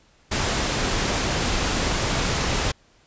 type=noise; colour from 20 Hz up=pink; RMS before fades=-23 dBFS; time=0.31-2.72 s; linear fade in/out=10 ms; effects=pink hiss -58 dBFS RMS until 3.06 s + resampled to 16000 Hz